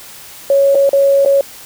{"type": "tone with dropouts", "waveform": "sine", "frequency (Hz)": 554.4, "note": "C#5", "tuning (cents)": 0, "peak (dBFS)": -7, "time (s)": [0.5, 1.41], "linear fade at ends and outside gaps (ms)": 2, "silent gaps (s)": [[0.748, 0.753], [0.893, 0.931], [1.25, 1.259]], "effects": ["white hiss -35 dBFS RMS until 1.65 s"]}